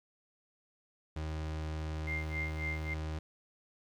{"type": "tone", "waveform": "35% pulse", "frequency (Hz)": 78, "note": "D#2", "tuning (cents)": 5, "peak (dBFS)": -34, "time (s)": [1.16, 3.19], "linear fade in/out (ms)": 5}
{"type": "tone with tremolo", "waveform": "sine", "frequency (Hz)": 2101, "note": "C7", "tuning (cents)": 7, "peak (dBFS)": -34, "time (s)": [2.07, 2.94], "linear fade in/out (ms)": 5, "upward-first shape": "sine", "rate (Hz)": 3.7, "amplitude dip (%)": 95}
{"effects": ["low-pass 6000 Hz 12 dB/octave", "11-bit"]}